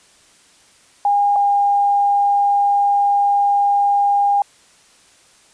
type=tone pair in turn; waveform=sine; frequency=812 / 808.2 Hz; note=G#5 / G#5; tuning=-39 / -47 cents; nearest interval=unison; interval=8 cents; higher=first; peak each=-12 dBFS; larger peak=neither; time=1.05-1.36 / 1.36-4.42 s; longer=second; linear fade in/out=2 ms; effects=white hiss -51 dBFS RMS until 5.53 s + resampled to 22050 Hz